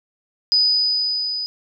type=tone with level ramp; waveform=sine; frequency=4978 Hz; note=D#8; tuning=in tune; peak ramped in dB=-12 to -23 dBFS; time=0.52-1.46 s; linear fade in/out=0 ms; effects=none